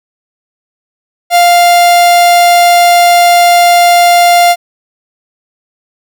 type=tone; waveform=45% pulse; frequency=698.5 Hz; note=F5; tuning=in tune; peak=-3 dBFS; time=1.3-4.56 s; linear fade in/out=50 ms; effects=none